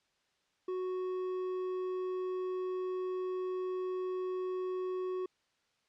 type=tone with hard clipping; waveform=triangle; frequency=369.4 Hz; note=F#4; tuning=3 cents flat; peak=-35 dBFS; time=0.68-5.26 s; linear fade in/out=5 ms; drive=9 dB; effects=white hiss -75 dBFS RMS until 5.88 s + low-pass 5000 Hz 12 dB/octave